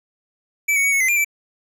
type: tone with pitch steps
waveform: square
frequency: 2311 / 2226 / 2249 / 2203 / 2054 / 2399 / 2324 Hz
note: D7 / C#7 / C#7 / C#7 / C7 / D7 / D7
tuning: -28 / +7 / +24 / -11 / -33 / +36 / -19 cents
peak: -16 dBFS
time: 0.68-1.247 s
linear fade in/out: 10 ms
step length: 81 ms
effects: none